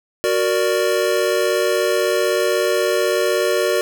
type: chord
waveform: square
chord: Gb augmented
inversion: none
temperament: equal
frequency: 370 / 466.2 / 587.3 Hz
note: Gb4 / Bb4 / D5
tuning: 0 / 0 / 0 cents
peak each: -21 dBFS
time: 0.24-3.81 s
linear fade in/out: 0 ms
effects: none